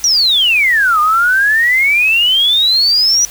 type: exponential two-way sweep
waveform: sine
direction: down then up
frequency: 5920 to 1200 to 5920 Hz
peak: -8 dBFS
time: 0.04-3.25 s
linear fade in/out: 0 ms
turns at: 1 s
effects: added 50 Hz sine -41 dBFS peak until 3.3 s + white hiss -33 dBFS RMS until 3.3 s